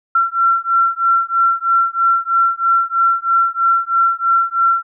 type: beating tone pair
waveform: sine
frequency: 1357 / 1360.1 Hz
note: E6 / F6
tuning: +50 / -46 cents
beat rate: 3.1 Hz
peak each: -15 dBFS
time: 0.15-4.83 s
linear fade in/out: 5 ms
effects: none